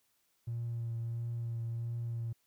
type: tone with vibrato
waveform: triangle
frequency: 116.54 Hz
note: A#2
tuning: in tune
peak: -31 dBFS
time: 0.47-2.33 s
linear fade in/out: 10 ms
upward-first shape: triangle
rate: 1.5 Hz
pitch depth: 21 cents each way
effects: tanh soft clip ceiling -31 dBFS + white hiss -75 dBFS RMS until 2.46 s